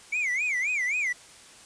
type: tone with vibrato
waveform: triangle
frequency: 2217 Hz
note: C#7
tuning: in tune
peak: -23 dBFS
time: 0.12-1.13 s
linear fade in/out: 10 ms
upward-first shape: sine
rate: 3.8 Hz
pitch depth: 220 cents each way
effects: white hiss -50 dBFS RMS until 1.65 s + resampled to 22050 Hz